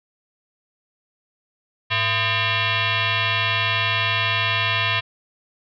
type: tone with frequency modulation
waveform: sine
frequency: 460 Hz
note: A#4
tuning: 23 cents flat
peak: -18 dBFS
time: 1.9-5.01 s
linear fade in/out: 20 ms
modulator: 567 Hz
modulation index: 5.7
effects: none